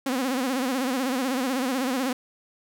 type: tone with vibrato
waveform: sawtooth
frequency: 259.1 Hz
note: C4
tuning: 17 cents flat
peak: -20 dBFS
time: 0.06-2.13 s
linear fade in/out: 5 ms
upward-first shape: sine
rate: 16 Hz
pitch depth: 110 cents each way
effects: none